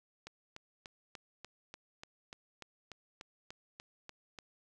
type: click train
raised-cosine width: 0.2 ms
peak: -29 dBFS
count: 15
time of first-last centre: 0.27-4.388 s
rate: 3.4 Hz
effects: none